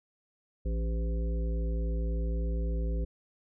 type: harmonic tone with a mistuned harmonic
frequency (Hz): 56.3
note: A1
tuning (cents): +40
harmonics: 1 / 3 / 5 / 7 / 9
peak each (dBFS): -28 / -39 / -45 / -44 / -44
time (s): 0.65-3.05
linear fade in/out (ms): 10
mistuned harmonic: 7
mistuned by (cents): +16
effects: none